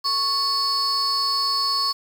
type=tone cluster; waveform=sine; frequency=1103 / 4442 / 5100 Hz; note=C#6 / C#8 / D#8; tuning=-9 / +3 / +42 cents; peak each=-23 / -21 / -24 dBFS; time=0.04-1.93 s; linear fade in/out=20 ms; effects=tanh soft clip ceiling -15 dBFS + 7-bit